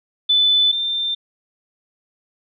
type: tone pair in turn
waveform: sine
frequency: 3504 / 3580 Hz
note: A7 / A7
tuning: -8 / +29 cents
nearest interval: unison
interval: 37 cents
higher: second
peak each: -12 / -19 dBFS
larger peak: first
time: 0.29-0.72 / 0.72-1.15 s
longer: neither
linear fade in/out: 10 ms
effects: none